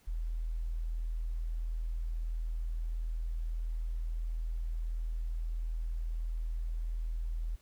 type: tone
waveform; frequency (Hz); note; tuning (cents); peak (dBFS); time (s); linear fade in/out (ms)
sine; 40.76; E1; -19; -32; 0.07-7.56; 10
effects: pink hiss -66 dBFS RMS until 7.61 s